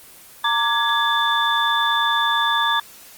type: tone cluster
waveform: sine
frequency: 920 / 1170 / 1678 / 3531 Hz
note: A#5 / D6 / G#6 / A7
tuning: -23 / -7 / +17 / +5 cents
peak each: -22 dBFS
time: 0.44-2.8 s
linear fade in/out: 5 ms
effects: white hiss -44 dBFS RMS until 3.17 s + Opus 24 kbps